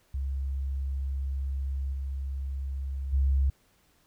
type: tone with level steps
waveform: sine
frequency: 67.8 Hz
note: C#2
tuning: 38 cents flat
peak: -28 / -30 / -21 dBFS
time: 0.14-3.5 s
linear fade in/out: 5 ms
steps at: 1.92 / 3.12 s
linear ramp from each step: 20 ms
effects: pink hiss -66 dBFS RMS until 4.06 s